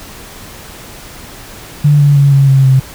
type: tone with pitch steps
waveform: sine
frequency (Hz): 146.7 / 143.68 / 140.72 / 137.83 / 134.99 / 132.21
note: D3 / D3 / C#3 / C#3 / C#3 / C3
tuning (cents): -2 / -38 / +26 / -10 / -46 / +18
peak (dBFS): -4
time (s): 1.84-2.8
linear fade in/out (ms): 10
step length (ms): 160
effects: pink hiss -32 dBFS RMS until 2.94 s